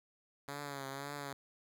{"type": "tone with vibrato", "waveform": "5% pulse", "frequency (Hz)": 140, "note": "C#3", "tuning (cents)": 18, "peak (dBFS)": -30, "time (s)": [0.48, 1.33], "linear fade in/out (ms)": 2, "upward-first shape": "triangle", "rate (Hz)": 1.9, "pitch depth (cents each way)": 68, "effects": []}